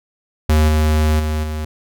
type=tone with level steps; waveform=square; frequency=77.1 Hz; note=D#2; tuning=15 cents flat; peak=-11 / -13 / -18 / -22 dBFS; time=0.49-1.65 s; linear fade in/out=5 ms; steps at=0.68 / 1.19 / 1.43 s; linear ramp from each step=10 ms; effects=none